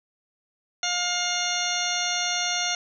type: harmonic tone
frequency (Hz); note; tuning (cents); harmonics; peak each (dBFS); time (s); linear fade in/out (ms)
710; F5; +28; 1 / 2 / 3 / 4 / 5 / 6 / 8 / 9; -32 / -32 / -32 / -32 / -32 / -32 / -32 / -32; 0.83-2.75; 2
effects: none